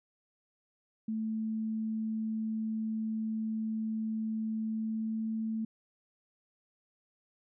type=tone with pitch glide; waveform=sine; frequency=220 to 221.5 Hz; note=A3 to A3; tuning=0 to +12 cents; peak=-31 dBFS; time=1.08-5.65 s; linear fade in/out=5 ms; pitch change=+12 cents; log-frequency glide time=4.65-5.34 s; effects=none